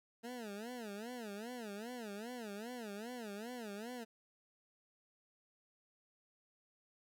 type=tone with vibrato; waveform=20% pulse; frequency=223.9 Hz; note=A3; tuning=30 cents sharp; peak=-39 dBFS; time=0.23-4.05 s; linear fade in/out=20 ms; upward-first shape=sine; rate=2.5 Hz; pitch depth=200 cents each way; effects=none